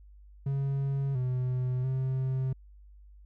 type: tone with pitch steps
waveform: triangle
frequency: 137.8 / 126.6 / 131.2 Hz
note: C#3 / B2 / C3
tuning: -10 / +43 / +5 cents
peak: -25 dBFS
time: 0.46-2.53 s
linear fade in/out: 5 ms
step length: 690 ms
effects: added 50 Hz sine -50 dBFS peak until 3.25 s